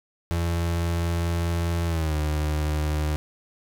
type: tone with pitch glide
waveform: 35% pulse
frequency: 84.8 to 75.99 Hz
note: E2 to D#2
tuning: +50 to -40 cents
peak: -21 dBFS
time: 0.31-3.16 s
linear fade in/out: 0 ms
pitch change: -190 cents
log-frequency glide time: 1.86-2.16 s
effects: none